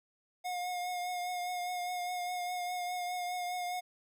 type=tone with vibrato; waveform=square; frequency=718 Hz; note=F5; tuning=48 cents sharp; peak=-35 dBFS; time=0.44-3.81 s; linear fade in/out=20 ms; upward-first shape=triangle; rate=4.9 Hz; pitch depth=28 cents each way; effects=none